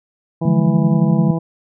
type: harmonic tone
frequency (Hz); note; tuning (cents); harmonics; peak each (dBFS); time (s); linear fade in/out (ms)
164.81; E3; 0; 1 / 2 / 3 / 4 / 5 / 6; -18 / -24 / -28 / -30 / -32 / -34; 0.41-1.39; 10
type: chord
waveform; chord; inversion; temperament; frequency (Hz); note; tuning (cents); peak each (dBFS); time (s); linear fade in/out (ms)
sine; D diminished; none; just; 146.83 / 176.2 / 211.4; D3 / F3 / Ab3; 0 / +16 / +31; -17; 0.45-1.31; 5
effects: none